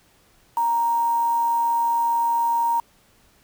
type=tone with quantisation; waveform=sine; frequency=932.3 Hz; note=A#5; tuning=in tune; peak=-18 dBFS; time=0.57-2.8 s; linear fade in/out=2 ms; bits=6; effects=pink hiss -58 dBFS RMS until 3.43 s